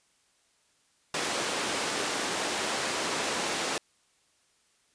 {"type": "band-pass noise", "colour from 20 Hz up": "pink", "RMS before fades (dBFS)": -31, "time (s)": [1.14, 3.78], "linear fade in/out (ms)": 2, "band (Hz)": [330, 9200], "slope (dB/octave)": 12, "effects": ["white hiss -68 dBFS RMS until 4.94 s", "resampled to 22050 Hz"]}